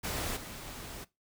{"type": "noise with level steps", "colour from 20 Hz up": "pink", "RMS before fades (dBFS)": [-35, -44], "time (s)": [0.03, 1.05], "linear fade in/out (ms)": 20, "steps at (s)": 0.36, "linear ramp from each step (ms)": 10, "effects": ["noise-tail reverb RT60 0.2 s tail -19 dB re dry"]}